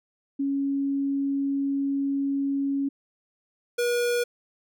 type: tone pair in turn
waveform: sine / square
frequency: 277.2 / 481.4 Hz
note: C#4 / B4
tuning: 0 / -44 cents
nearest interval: minor seventh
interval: 956 cents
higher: second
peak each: -23 dBFS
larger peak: neither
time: 0.39-2.89 / 3.78-4.24 s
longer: first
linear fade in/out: 10 ms
effects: none